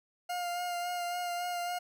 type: tone with vibrato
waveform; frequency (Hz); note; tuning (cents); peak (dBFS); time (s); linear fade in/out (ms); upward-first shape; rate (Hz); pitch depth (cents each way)
40% pulse; 706; F5; +19; -32; 0.29-1.79; 10; sine; 3.6; 21
effects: none